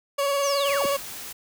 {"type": "tone with vibrato", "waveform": "30% pulse", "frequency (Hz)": 561, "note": "C#5", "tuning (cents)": 21, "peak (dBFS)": -19, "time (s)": [0.18, 0.97], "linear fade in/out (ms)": 10, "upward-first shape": "sine", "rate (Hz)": 19, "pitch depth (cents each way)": 27}
{"type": "linear sweep", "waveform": "sine", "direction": "down", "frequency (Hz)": [6470, 140.2], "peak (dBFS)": -29, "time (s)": [0.43, 0.86], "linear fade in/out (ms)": 2}
{"type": "noise", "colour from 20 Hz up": "white", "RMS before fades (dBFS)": -37, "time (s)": [0.65, 1.33], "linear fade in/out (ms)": 10}
{"effects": []}